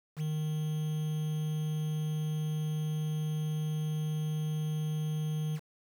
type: tone with quantisation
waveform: triangle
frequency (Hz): 154.1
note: D#3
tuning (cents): -16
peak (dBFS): -28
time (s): 0.16-5.6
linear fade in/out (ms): 50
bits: 8
effects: none